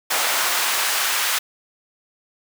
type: noise with high-pass filter sweep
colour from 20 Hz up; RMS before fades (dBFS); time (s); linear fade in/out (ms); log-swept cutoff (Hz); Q
pink; -21; 0.1-1.39; 10; 810 to 1400; 0.88
effects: none